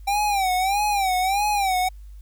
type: tone with vibrato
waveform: square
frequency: 784 Hz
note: G5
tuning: in tune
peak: -20 dBFS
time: 0.07-1.89 s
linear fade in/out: 10 ms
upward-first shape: sine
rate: 1.6 Hz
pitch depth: 120 cents each way
effects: added 50 Hz sine -38 dBFS peak until 2.21 s + white hiss -64 dBFS RMS until 2.21 s